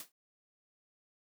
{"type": "noise with exponential decay", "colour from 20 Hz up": "white", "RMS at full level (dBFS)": -41, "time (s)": [0, 0.12], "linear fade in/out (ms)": 2, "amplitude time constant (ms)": 24, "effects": ["high-pass 150 Hz 12 dB/octave"]}